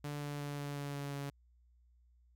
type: tone with pitch steps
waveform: sawtooth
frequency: 146 / 145.16 / 144.32 / 143.49 / 142.67 / 141.84 / 141.03 Hz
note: D3 / D3 / D3 / D3 / D3 / C#3 / C#3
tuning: -10 / -20 / -30 / -40 / -50 / +40 / +30 cents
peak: -35 dBFS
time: 0.04-1.3 s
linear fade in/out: 5 ms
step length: 180 ms
effects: added 60 Hz sine -64 dBFS peak until 2.35 s